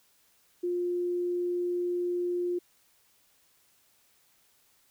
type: tone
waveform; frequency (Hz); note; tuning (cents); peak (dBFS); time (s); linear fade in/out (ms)
sine; 353.3; F4; +20; -27; 0.63-2.59; 10
effects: white hiss -66 dBFS RMS until 4.9 s